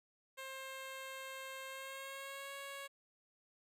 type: tone with pitch glide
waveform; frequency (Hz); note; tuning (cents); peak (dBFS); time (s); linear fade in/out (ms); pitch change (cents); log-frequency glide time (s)
10% pulse; 531 to 554.5; C5 to C#5; +25 to 0; -37; 0.37-2.88; 20; +75; 1.67-2.54
effects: none